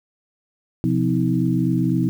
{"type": "harmonic tone with a mistuned harmonic", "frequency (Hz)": 63.9, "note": "C2", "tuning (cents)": -40, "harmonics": [2, 3, 4, 5], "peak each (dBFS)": [-22, -21, -23, -23], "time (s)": [0.84, 2.09], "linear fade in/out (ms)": 0, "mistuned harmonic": 3, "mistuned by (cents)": -150, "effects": ["8-bit"]}